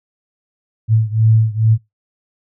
sine beating tone pair, 110 / 112.3 Hz, A2 / A2, 0 / +36 cents, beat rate 2.3 Hz, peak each -12 / -14 dBFS, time 0.88-1.78 s, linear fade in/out 50 ms, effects noise-tail reverb RT60 0.2 s tail -25 dB re dry

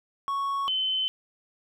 triangle / sine tone pair in turn, 1108.7 / 3057 Hz, C#6 / G7, 0 / -44 cents, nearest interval octave + tritone, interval 1756 cents, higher second, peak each -24 dBFS, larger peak neither, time 0.28-0.68 / 0.68-1.08 s, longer neither, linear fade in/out 0 ms, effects none

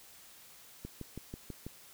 click train, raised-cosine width 3 ms, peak -28 dBFS, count 6, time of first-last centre 0.85-1.666 s, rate 6.13 Hz, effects white hiss -56 dBFS RMS until 1.93 s

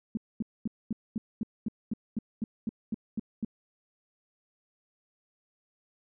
sine tone bursts, 220 Hz, A3, in tune, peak -27 dBFS, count 14, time 0.15-3.448 s, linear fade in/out 2 ms, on 22 ms, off 230 ms, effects none

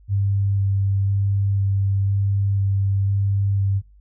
sine tone with vibrato, 98.8 Hz, G2, 14 cents sharp, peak -17 dBFS, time 0.08-3.82 s, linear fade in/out 50 ms, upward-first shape square, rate 1 Hz, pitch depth 9 cents each way, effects noise-tail reverb RT60 0.2 s tail -20 dB re dry + added 50 Hz sine -47 dBFS peak until 4 s

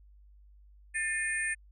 sine tone cluster, 1786 / 2125 / 2466 / 8870 Hz, A6 / C7 / D#7 / C#9, +25 / +26 / -16 / 0 cents, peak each -31 / -39 / -37 / -38 dBFS, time 0.94-1.55 s, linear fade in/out 20 ms, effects added 50 Hz sine -54 dBFS peak until 1.71 s

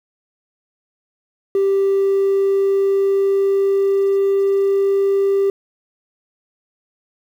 triangle tone with pitch glide, 392 to 394.3 Hz, G4 to G4, 0 to +10 cents, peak -10 dBFS, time 1.55-5.5 s, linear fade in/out 2 ms, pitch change +10 cents, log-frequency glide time 1.98-5 s, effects tanh soft clip ceiling -9 dBFS + 8-bit

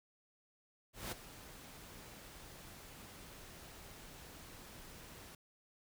pink noise with ADSR envelope, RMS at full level -41 dBFS, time 0.93-5.35 s, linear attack 190 ms, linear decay 13 ms, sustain -13 dB, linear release 3 ms, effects none

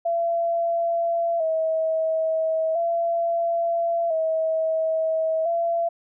sine tone with vibrato, 659.3 Hz, E5, in tune, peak -20 dBFS, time 0.05-5.89 s, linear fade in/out 10 ms, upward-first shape square, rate 0.37 Hz, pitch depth 46 cents each way, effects none

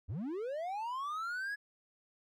triangle linear sweep, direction up, 69.3 to 1700 Hz, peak -34 dBFS, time 0.08-1.56 s, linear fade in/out 20 ms, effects none

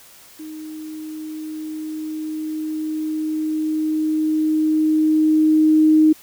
sine tone with level ramp, 311.1 Hz, D#4, in tune, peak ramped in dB -31 to -9 dBFS, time 0.39-6.13 s, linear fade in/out 10 ms, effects white hiss -46 dBFS RMS until 6.22 s

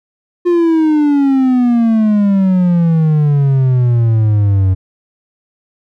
triangle exponential sweep, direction down, 354.8 to 92.7 Hz, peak -6 dBFS, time 0.45-4.75 s, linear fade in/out 20 ms, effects none

